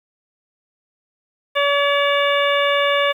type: harmonic tone with a mistuned harmonic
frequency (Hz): 569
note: C#5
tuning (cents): +45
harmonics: 1 / 2 / 3 / 4 / 5 / 6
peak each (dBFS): -18 / -21 / -23 / -24 / -25 / -26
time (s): 1.55-3.13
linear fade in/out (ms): 20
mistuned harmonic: 6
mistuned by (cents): +62
effects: 8-bit